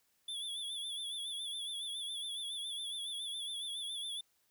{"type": "tone with vibrato", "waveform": "square", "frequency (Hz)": 3440, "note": "A7", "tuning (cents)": -40, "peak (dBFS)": -39, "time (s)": [0.28, 4.21], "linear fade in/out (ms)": 5, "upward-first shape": "sine", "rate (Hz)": 7.2, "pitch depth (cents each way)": 67, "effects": ["white hiss -75 dBFS RMS until 4.5 s"]}